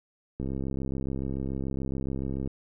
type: click train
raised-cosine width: 3 ms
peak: -20 dBFS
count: 140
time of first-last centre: 0.4-2.475 s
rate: 67 Hz
effects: none